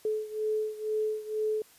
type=beating tone pair; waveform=sine; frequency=430 / 432.1 Hz; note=A4 / A4; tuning=-40 / -31 cents; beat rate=2.1 Hz; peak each=-30 / -33 dBFS; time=0.05-1.62 s; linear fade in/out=2 ms; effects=white hiss -58 dBFS RMS until 1.78 s + resampled to 32000 Hz